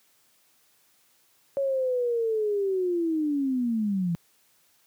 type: linear sweep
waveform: sine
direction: down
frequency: 557 to 164.81 Hz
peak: -23 dBFS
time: 1.57-4.15 s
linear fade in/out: 0 ms
effects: white hiss -64 dBFS RMS until 4.86 s + high-pass 100 Hz 12 dB/octave